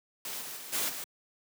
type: noise with level steps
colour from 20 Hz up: white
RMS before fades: -38 / -41 / -44 / -31 / -39 dBFS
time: 0.25-1.04 s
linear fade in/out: 2 ms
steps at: 0.4 / 0.56 / 0.72 / 0.88 s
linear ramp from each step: 20 ms
effects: high-pass 150 Hz 12 dB/octave